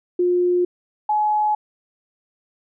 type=tone pair in turn; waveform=sine; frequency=356.1 / 847 Hz; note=F4 / G#5; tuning=+34 / +34 cents; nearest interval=octave + minor third; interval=1500 cents; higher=second; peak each=-15 / -16 dBFS; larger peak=first; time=0.19-0.65 / 1.09-1.55 s; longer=neither; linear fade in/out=5 ms; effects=none